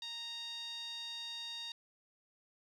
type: tone with band-pass filter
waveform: sawtooth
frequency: 930 Hz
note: A#5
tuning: 4 cents flat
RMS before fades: -44 dBFS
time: 0.02-1.72 s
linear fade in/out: 2 ms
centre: 4000 Hz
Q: 8.7
effects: none